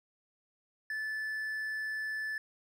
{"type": "tone", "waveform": "triangle", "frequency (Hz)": 1744, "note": "A6", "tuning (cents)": -16, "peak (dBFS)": -32, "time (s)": [0.9, 2.38], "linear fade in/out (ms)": 2, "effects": []}